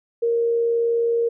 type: tone with amplitude modulation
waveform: sine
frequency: 466.2 Hz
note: A#4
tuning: in tune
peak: -16 dBFS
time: 0.22-1.29 s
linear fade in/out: 10 ms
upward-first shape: sine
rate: 79 Hz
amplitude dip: 25%
effects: none